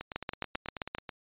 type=two click trains; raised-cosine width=0.3 ms; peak=-22 / -16 dBFS; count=11 / 7; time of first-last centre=0.01-1.092 / 0.16-0.949 s; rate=9.24 / 7.6 Hz; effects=resampled to 8000 Hz